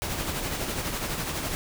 pink noise with tremolo, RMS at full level -29 dBFS, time 0.02-1.55 s, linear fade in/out 0 ms, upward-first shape sine, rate 12 Hz, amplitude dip 40%, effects none

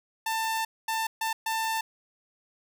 sawtooth tone bursts at uneven times, 892 Hz, A5, 23 cents sharp, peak -23 dBFS, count 4, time 0.26-0.65 / 0.88-1.07 / 1.21-1.33 / 1.46-1.81 s, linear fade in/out 5 ms, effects none

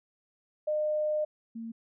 sine tone pair in turn, 608 / 227.7 Hz, D#5 / A#3, -40 / -40 cents, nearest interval octave + perfect fourth, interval 1700 cents, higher first, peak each -26 / -36 dBFS, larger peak first, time 0.67-1.25 / 1.55-1.72 s, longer first, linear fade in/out 10 ms, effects none

